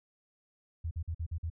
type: tone bursts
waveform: sine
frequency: 82.4 Hz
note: E2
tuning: in tune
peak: -32 dBFS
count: 6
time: 0.84-1.501 s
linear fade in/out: 10 ms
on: 71 ms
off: 47 ms
effects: none

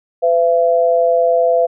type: tone pair together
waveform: sine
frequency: 506 / 675.4 Hz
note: B4 / E5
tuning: +42 / +42 cents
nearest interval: perfect fourth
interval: 500 cents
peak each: -13 dBFS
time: 0.22-1.67 s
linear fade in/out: 20 ms
effects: none

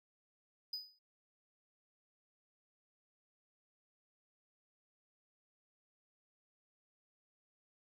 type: tone with exponential decay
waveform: triangle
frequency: 4978 Hz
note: D#8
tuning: in tune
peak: -35 dBFS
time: 0.73-0.99 s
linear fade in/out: 5 ms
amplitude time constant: 56 ms
effects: none

